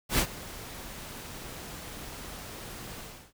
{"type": "noise with ADSR envelope", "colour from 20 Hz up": "pink", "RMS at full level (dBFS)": -23, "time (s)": [0.09, 3.33], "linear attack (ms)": 96, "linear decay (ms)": 75, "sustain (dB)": -19, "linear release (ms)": 330, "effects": []}